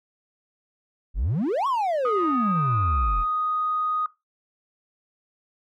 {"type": "exponential two-way sweep", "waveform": "triangle", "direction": "up then down", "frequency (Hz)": [38.46, 1137, 38.46], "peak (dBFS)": -19, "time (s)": [1.14, 3.25], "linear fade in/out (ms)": 50, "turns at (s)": 1.67}
{"type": "tone", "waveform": "sine", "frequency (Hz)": 1244.5, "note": "D#6", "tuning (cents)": 0, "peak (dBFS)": -22, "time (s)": [2.05, 4.06], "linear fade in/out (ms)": 2}
{"effects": ["noise-tail reverb RT60 0.2 s tail -18 dB re dry", "tanh soft clip ceiling -14 dBFS"]}